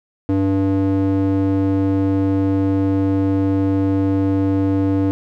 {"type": "tone with band-pass filter", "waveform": "square", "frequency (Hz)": 96.9, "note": "G2", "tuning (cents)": -20, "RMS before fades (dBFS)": -17, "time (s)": [0.29, 5.11], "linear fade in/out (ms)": 0, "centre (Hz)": 300, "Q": 1.7, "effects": []}